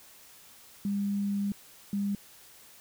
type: tone bursts at uneven times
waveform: sine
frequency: 201.1 Hz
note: G3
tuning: 44 cents sharp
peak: -27 dBFS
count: 2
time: 0.85-1.52 / 1.93-2.15 s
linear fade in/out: 2 ms
effects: white hiss -54 dBFS RMS until 2.8 s